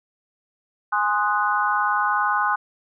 sine chord, Ab dominant seventh, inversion none, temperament equal, 830.6 / 1046.5 / 1244.5 / 1480 Hz, Ab5 / C6 / Eb6 / Gb6, 0 / 0 / 0 / 0 cents, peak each -24 dBFS, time 0.92-2.56 s, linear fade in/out 10 ms, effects none

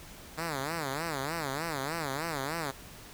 5% pulse tone with vibrato, 150 Hz, D3, 37 cents sharp, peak -21 dBFS, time 0.37-2.72 s, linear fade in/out 20 ms, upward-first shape sine, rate 3.3 Hz, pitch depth 210 cents each way, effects pink hiss -49 dBFS RMS until 3.13 s

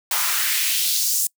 white noise with high-pass filter sweep, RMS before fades -21 dBFS, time 0.11-1.27 s, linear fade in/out 2 ms, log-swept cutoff 870 to 7600 Hz, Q 1.6, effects noise-tail reverb RT60 0.1 s tail -25 dB re dry

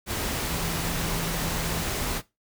sine tone in noise, 165.4 Hz, E3, 6 cents sharp, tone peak -34 dBFS, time 0.46-1.86 s, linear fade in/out 50 ms, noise pink, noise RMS -29 dBFS, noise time 0.06-2.22 s, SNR -8 dB, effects noise-tail reverb RT60 0.2 s tail -17 dB re dry

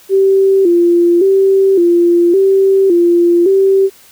sine tone with vibrato, 365.9 Hz, F#4, 19 cents flat, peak -6 dBFS, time 0.09-3.9 s, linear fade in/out 50 ms, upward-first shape square, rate 0.89 Hz, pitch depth 100 cents each way, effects white hiss -43 dBFS RMS until 4.11 s

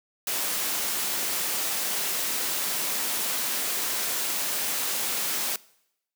white noise, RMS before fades -28 dBFS, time 0.27-5.56 s, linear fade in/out 2 ms, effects noise-tail reverb RT60 0.8 s tail -22 dB re dry + high-pass 200 Hz 12 dB/octave

